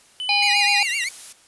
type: tone with pitch glide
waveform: triangle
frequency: 3004 to 2771 Hz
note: F#7 to F7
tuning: +26 to -14 cents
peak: -24 dBFS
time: 0.2-1.04 s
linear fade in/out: 0 ms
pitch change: -140 cents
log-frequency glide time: 0.38-0.68 s
type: harmonic tone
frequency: 816 Hz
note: G#5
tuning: 31 cents flat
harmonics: 1 / 3 / 5 / 6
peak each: -23 / -19 / -23 / -26 dBFS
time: 0.29-0.83 s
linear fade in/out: 2 ms
type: tone with vibrato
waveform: sawtooth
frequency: 2093 Hz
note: C7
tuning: in tune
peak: -20 dBFS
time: 0.42-1.09 s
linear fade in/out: 5 ms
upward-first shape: triangle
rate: 7.8 Hz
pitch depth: 200 cents each way
type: noise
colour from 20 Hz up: blue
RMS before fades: -36 dBFS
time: 0.56-1.33 s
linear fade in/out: 10 ms
effects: white hiss -53 dBFS RMS until 1.47 s + resampled to 24000 Hz